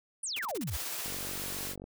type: exponential sweep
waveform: sine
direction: down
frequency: 10200 to 58.27 Hz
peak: -33 dBFS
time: 0.23-0.77 s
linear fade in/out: 5 ms
type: noise bursts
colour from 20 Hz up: white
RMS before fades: -41 dBFS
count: 12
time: 0.36-1.074 s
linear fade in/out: 5 ms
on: 32 ms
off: 30 ms
type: high-pass noise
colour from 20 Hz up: white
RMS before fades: -38 dBFS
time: 0.7-1.76 s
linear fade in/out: 50 ms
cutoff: 290 Hz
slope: 96 dB/octave
type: click train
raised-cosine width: 2 ms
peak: -31 dBFS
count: 38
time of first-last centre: 1.06-1.841 s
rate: 47.4 Hz
effects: none